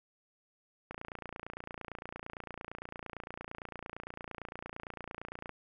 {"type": "click train", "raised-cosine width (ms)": 0.5, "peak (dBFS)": -26, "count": 133, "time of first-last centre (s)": [0.91, 5.493], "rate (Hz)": 28.8, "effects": []}